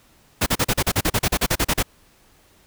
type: noise bursts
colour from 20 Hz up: pink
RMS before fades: -19 dBFS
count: 16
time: 0.41-1.829 s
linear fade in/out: 10 ms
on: 54 ms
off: 37 ms
effects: pink hiss -56 dBFS RMS until 2.66 s

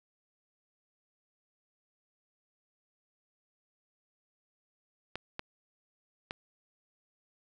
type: clicks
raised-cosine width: 0.3 ms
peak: -20 dBFS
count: 3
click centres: 5.156 / 5.394 / 6.309 s
effects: none

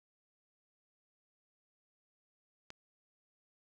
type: click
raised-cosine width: 0.2 ms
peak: -29 dBFS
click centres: 2.704 s
effects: none

